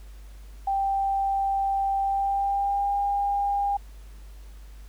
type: tone with pitch glide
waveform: sine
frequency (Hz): 785 to 804.7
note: G5 to G5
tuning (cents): +2 to +45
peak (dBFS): -22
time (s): 0.67-3.77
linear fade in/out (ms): 5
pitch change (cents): +43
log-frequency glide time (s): 2.01-2.95
effects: added 50 Hz sine -41 dBFS peak until 4.88 s + pink hiss -57 dBFS RMS until 4.88 s